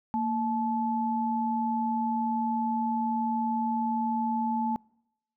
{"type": "tone pair together", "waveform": "sine", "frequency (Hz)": [230.3, 867], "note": ["A#3", "A5"], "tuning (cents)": [-21, -26], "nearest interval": "octave + major seventh", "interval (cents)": 2295, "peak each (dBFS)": -28, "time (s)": [0.14, 4.76], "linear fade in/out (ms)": 0, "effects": ["noise-tail reverb RT60 0.8 s tail -26 dB re dry"]}